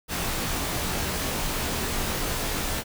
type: noise with comb filter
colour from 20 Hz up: pink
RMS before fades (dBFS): -28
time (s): 0.08-2.84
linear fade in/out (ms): 50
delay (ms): 20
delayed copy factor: -0.75
effects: none